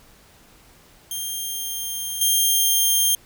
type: tone with level steps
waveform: 10% pulse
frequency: 3191 Hz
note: G7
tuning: 30 cents sharp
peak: -18 / -8 dBFS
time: 1.11-3.15 s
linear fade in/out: 2 ms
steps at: 2.21 s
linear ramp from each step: 5 ms
effects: pink hiss -52 dBFS RMS until 3.25 s